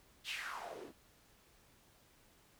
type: noise with band-pass filter sweep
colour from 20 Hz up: white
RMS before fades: -45 dBFS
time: 0.24-0.93 s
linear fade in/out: 50 ms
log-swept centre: 3500 to 260 Hz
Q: 3.8
effects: pink hiss -67 dBFS RMS until 2.59 s